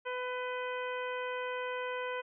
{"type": "harmonic tone with a mistuned harmonic", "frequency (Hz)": 500, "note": "B4", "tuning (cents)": 21, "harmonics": [1, 2, 3, 4, 5, 6], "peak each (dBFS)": [-37, -40, -42, -46, -46, -50], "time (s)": [0.05, 2.22], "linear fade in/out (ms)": 20, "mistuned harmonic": 6, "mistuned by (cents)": 52, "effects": []}